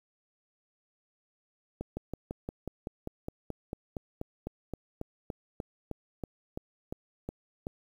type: slowing click train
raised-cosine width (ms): 2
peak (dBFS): -22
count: 24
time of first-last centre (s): 1.81-7.669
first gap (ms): 160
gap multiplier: 1.04
effects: 9-bit